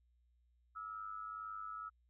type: tone with amplitude modulation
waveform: sine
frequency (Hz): 1300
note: E6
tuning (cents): -24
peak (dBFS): -40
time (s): 0.75-1.9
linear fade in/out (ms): 20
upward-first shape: sine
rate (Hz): 102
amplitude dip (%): 70
effects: added 60 Hz sine -70 dBFS peak until 2.09 s